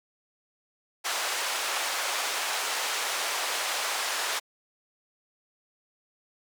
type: band-pass noise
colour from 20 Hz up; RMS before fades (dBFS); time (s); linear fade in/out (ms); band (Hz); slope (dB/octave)
pink; -30; 1.04-4.4; 20; 720 to 9400; 12
effects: high-pass 400 Hz 12 dB/octave